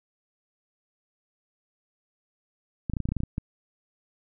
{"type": "clicks", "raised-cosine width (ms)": 5, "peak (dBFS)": -16, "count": 11, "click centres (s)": [2.898, 2.936, 2.968, 3.003, 3.055, 3.089, 3.12, 3.167, 3.204, 3.235, 3.381], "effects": []}